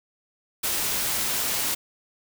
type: noise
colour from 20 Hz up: white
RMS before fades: -26 dBFS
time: 0.63-1.75 s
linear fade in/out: 10 ms
effects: none